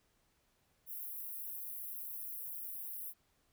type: high-pass noise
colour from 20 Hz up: white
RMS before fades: -44 dBFS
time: 0.86-3.14 s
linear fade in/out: 50 ms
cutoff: 11000 Hz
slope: 48 dB/octave
effects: pink hiss -75 dBFS RMS until 3.52 s